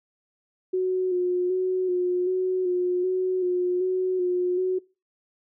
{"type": "tone with vibrato", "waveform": "sine", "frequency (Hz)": 365.1, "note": "F#4", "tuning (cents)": -23, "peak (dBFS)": -21, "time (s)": [0.73, 4.79], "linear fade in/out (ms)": 10, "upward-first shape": "square", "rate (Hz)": 1.3, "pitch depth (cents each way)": 26, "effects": ["noise-tail reverb RT60 0.3 s tail -23 dB re dry"]}